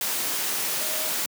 sine tone in noise, 622.3 Hz, D#5, in tune, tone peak -37 dBFS, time 0.81-1.09 s, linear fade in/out 2 ms, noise white, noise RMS -27 dBFS, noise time 0.01-1.26 s, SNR -13 dB, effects high-pass 200 Hz 12 dB/octave

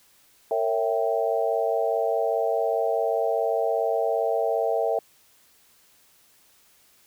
sine chord, A# diminished seventh, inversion none, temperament equal with one note detuned, 457.1 / 554.4 / 659.3 / 784 Hz, A#4 / C#5 / E5 / G5, -34 / 0 / 0 / 0 cents, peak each -26 / -29 / -25 / -29 dBFS, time 0.51-4.99 s, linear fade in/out 2 ms, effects white hiss -59 dBFS RMS until 7.06 s

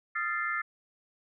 sine chord, F dominant seventh, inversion third, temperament equal with one note detuned, 1244.5 / 1369.7 / 1760 / 2093 Hz, Eb6 / F6 / A6 / C7, 0 / -34 / 0 / 0 cents, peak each -37 / -34 / -33 / -35 dBFS, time 0.15-0.62 s, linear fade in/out 10 ms, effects none

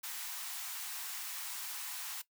white high-pass noise, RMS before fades -42 dBFS, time 0.03-2.22 s, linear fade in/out 10 ms, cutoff 760 Hz, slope 48 dB/octave, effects noise-tail reverb RT60 0.1 s tail -17 dB re dry

